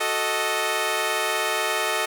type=chord; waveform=10% pulse; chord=D# diminished; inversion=first; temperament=equal; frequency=370 / 440 / 622.3 Hz; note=F#4 / A4 / D#5; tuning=0 / 0 / 0 cents; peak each=-22 / -18 / -17 dBFS; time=0-2.06 s; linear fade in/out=10 ms; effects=none